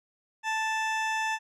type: tone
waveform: 20% pulse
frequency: 880 Hz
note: A5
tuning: in tune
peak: -22 dBFS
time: 0.43-1.39 s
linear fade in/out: 50 ms
effects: low-pass 6000 Hz 12 dB/octave